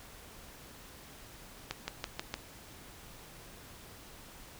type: accelerating click train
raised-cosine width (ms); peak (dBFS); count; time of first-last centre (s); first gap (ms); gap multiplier
0.2; -17; 5; 1.71-2.341; 170; 0.95
effects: pink hiss -52 dBFS RMS until 4.59 s